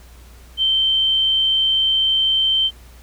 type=tone; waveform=sine; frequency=3114 Hz; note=G7; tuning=12 cents flat; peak=-14 dBFS; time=0.57-2.71 s; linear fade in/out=50 ms; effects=added 60 Hz sine -41 dBFS peak until 3.02 s + pink hiss -49 dBFS RMS until 3.02 s